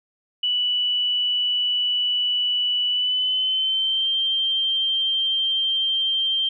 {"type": "tone with pitch glide", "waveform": "sine", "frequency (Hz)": [2960, 3154], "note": ["F#7", "G7"], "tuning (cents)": [0, 10], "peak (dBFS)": -19, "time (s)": [0.43, 6.49], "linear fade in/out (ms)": 5, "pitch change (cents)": 110, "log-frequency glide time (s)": [2.89, 4.12], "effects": []}